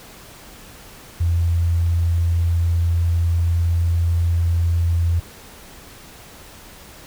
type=tone; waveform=sine; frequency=84.9 Hz; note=F2; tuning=48 cents flat; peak=-15 dBFS; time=1.2-5.2 s; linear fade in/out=10 ms; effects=pink hiss -42 dBFS RMS until 7.06 s